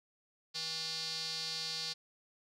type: tone with band-pass filter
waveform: square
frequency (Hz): 161.2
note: E3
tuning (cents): -38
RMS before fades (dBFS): -39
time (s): 0.54-1.94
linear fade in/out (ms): 20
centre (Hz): 4500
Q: 5.4
effects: none